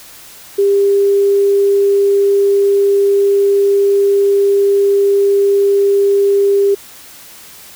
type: tone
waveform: sine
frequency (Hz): 399.3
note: G4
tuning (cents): +32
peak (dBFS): -8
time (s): 0.58-6.75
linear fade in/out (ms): 10
effects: white hiss -37 dBFS RMS until 7.75 s